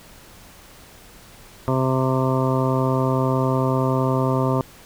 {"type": "harmonic tone", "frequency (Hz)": 130.8, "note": "C3", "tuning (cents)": 0, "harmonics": [1, 2, 3, 4, 5, 7, 8, 9], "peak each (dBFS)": [-21, -24, -26, -27, -28, -29, -30, -31], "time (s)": [1.68, 4.61], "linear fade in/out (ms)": 0, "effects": ["pink hiss -46 dBFS RMS until 4.85 s"]}